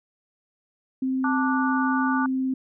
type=tone with vibrato; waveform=sine; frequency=261.6 Hz; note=C4; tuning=in tune; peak=-22 dBFS; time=1.02-2.54 s; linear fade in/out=5 ms; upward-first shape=triangle; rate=19 Hz; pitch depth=8 cents each way
type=chord; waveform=sine; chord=D major; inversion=second; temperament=just; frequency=881 / 1174.7 / 1468.3 Hz; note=A5 / D6 / F#6; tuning=+2 / 0 / -14 cents; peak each=-28 dBFS; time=1.24-2.26 s; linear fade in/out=2 ms
effects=none